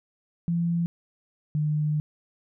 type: tone pair in turn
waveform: sine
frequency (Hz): 170 / 151.15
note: F3 / D#3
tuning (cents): -46 / -50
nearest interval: major second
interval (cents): 204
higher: first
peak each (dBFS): -22 / -22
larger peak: neither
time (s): 0.48-0.86 / 1.55-2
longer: second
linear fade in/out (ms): 0
effects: none